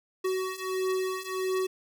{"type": "beating tone pair", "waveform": "square", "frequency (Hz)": [374, 375.5], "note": ["F#4", "F#4"], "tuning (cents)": [19, 26], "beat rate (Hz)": 1.5, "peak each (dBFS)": [-33, -31], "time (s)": [0.24, 1.67], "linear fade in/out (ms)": 10, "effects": []}